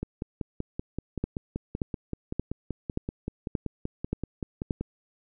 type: two click trains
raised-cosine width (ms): 3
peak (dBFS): -14 / -18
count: 7 / 26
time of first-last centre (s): 1.24-4.708 / 0.03-4.81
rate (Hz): 1.73 / 5.23
effects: none